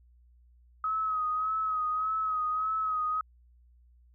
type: tone with vibrato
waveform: sine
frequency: 1271 Hz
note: D#6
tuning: 36 cents sharp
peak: -27 dBFS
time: 0.84-3.21 s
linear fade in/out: 2 ms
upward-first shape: sine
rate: 1.7 Hz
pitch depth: 39 cents each way
effects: added 60 Hz sine -57 dBFS peak until 4.14 s

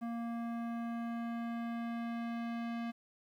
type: tone with low-pass filter sweep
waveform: square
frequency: 233.1 Hz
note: A#3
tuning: in tune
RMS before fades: -39 dBFS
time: 0.01-2.92 s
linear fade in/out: 20 ms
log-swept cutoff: 1300 to 2900 Hz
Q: 0.87
effects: 11-bit

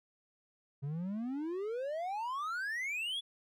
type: exponential sweep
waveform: triangle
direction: up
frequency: 135 to 3470 Hz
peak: -33 dBFS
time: 0.82-3.21 s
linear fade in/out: 20 ms
effects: none

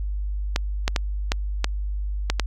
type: clicks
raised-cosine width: 0.2 ms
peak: -4 dBFS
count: 7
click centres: 0.561 / 0.879 / 0.962 / 1.319 / 1.644 / 2.3 / 2.397 s
effects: added 50 Hz sine -24 dBFS peak until 2.46 s

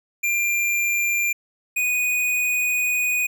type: tone pair in turn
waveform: square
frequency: 2384 / 2478 Hz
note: D7 / D#7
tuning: +25 / -8 cents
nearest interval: minor second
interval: 67 cents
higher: second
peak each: -20 dBFS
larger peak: neither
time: 0.23-1.33 / 1.76-3.27 s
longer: second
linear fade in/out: 10 ms
effects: none

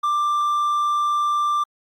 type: tone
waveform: triangle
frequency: 1182 Hz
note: D6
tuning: 11 cents sharp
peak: -16 dBFS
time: 0.03-1.64 s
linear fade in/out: 10 ms
effects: Opus 48 kbps

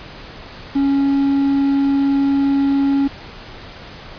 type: tone with quantisation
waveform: triangle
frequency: 277.2 Hz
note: C#4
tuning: in tune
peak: -11 dBFS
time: 0.75-3.08 s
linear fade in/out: 10 ms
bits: 6
effects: pink hiss -36 dBFS RMS until 4.18 s + resampled to 11025 Hz

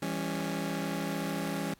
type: chord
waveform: sawtooth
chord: C# diminished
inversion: first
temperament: just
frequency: 166.31 / 199.57 / 277.2 Hz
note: E3 / G3 / C#4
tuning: +16 / +31 / 0 cents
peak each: -32 dBFS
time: 0.02-1.74 s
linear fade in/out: 5 ms
effects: pink hiss -64 dBFS RMS until 1.79 s + AAC 64 kbps

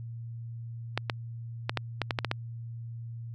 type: clicks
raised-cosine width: 0.3 ms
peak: -11 dBFS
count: 9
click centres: 0.976 / 1.098 / 1.695 / 1.773 / 2.017 / 2.108 / 2.188 / 2.247 / 2.314 s
effects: added 116 Hz sine -37 dBFS peak until 3.34 s

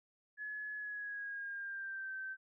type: tone with pitch glide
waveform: sine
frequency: 1700 to 1549.9 Hz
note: G#6 to G6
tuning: +40 to -20 cents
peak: -40 dBFS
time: 0.37-2.37 s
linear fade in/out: 50 ms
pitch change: -160 cents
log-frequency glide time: 0.76-2.13 s
effects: none

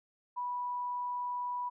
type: tone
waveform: sine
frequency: 982 Hz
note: B5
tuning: 10 cents flat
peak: -33 dBFS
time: 0.36-1.7 s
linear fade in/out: 20 ms
effects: none

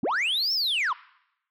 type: linear two-way sweep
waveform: sine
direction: up then down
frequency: 164.81 to 5490 to 925 Hz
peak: -20 dBFS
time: 0.03-0.93 s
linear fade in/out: 5 ms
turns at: 0.53 s
effects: noise-tail reverb RT60 0.8 s tail -23 dB re dry + tanh soft clip ceiling -22 dBFS

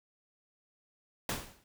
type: noise with exponential decay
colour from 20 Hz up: pink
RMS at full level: -31 dBFS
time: 1.29-1.64 s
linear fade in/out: 2 ms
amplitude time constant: 76 ms
effects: none

